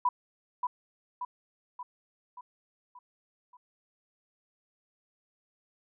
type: tone with echo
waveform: sine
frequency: 988 Hz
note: B5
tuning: in tune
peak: -22 dBFS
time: 0.05-0.09 s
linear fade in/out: 5 ms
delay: 580 ms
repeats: 6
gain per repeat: -5 dB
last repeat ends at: 3.57 s
effects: none